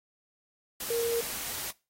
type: tone in noise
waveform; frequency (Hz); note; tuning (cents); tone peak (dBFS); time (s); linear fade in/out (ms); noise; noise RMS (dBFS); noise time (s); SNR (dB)
sine; 466.2; A#4; 0; -26; 0.9-1.21; 5; white; -36; 0.8-1.71; +7
effects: noise-tail reverb RT60 0.3 s tail -22 dB re dry + AAC 48 kbps